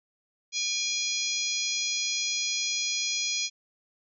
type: harmonic tone with a mistuned harmonic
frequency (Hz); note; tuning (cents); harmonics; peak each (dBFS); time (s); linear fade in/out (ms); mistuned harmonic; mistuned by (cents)
830.6; G#5; 0; 3 / 4 / 5 / 6 / 7 / 8; -34 / -34 / -34 / -34 / -34 / -34; 0.52-3.5; 50; 3; -55
effects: none